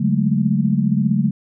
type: tone cluster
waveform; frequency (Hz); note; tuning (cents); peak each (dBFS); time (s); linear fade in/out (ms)
sine; 142.8 / 184 / 205.6 / 220.7; D3 / F#3 / G#3 / A3; -48 / -9 / -17 / +5; -20; 0-1.31; 10
effects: none

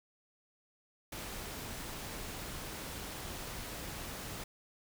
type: noise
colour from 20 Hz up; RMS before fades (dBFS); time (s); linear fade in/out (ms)
pink; -43; 1.12-4.44; 5
effects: none

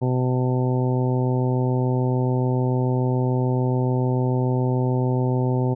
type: harmonic tone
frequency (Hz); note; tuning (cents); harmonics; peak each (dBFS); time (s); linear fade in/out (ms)
126.9; B2; +47; 1 / 2 / 3 / 4 / 5 / 6 / 7; -20 / -26 / -27 / -31 / -35 / -37 / -33; 0.01-5.75; 20
effects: none

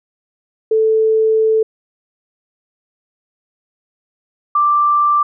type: tone pair in turn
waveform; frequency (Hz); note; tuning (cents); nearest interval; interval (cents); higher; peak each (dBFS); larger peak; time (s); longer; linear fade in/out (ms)
sine; 440 / 1177.1; A4 / D6; 0 / +4; octave + perfect fourth; 1704; second; -10 / -10; neither; 0.71-1.63 / 4.55-5.23; first; 5
effects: none

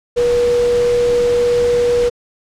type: tone in noise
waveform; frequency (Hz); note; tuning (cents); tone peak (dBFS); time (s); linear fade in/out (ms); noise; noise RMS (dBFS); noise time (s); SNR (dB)
sine; 482.6; B4; -40; -11; 0.16-2.1; 20; pink; -27; 0.16-2.1; +13
effects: low-pass 7000 Hz 12 dB/octave

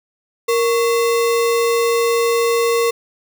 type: tone with sample-and-hold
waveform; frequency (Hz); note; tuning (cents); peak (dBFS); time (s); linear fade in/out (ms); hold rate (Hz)
sine; 466.2; A#4; 0; -13; 0.48-2.91; 10; 1575
effects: none

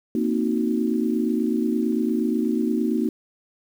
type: chord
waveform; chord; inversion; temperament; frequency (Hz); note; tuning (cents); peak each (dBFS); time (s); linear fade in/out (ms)
sine; C half-diminished seventh; third; equal; 233.1 / 261.6 / 311.1 / 370; Bb3 / C4 / Eb4 / Gb4; 0 / 0 / 0 / 0; -23 / -27 / -25 / -28; 0.15-3.09; 2
effects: 8-bit

